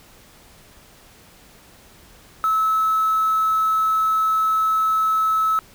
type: tone with quantisation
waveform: sine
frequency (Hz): 1300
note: E6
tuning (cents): -24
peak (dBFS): -16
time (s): 2.44-5.59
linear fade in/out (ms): 0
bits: 6
effects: pink hiss -49 dBFS RMS until 5.74 s